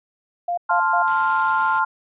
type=tone bursts; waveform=sine; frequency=699 Hz; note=F5; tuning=1 cent sharp; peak=-20 dBFS; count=3; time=0.48-1.025 s; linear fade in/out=5 ms; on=95 ms; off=130 ms
type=chord; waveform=sine; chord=F major; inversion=first; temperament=equal; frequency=880 / 1046.5 / 1396.9 Hz; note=A5 / C6 / F6; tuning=0 / 0 / 0 cents; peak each=-21 dBFS; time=0.69-1.85 s; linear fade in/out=10 ms
type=noise; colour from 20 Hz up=white; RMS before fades=-36 dBFS; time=1.07-1.8 s; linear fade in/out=10 ms
effects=resampled to 8000 Hz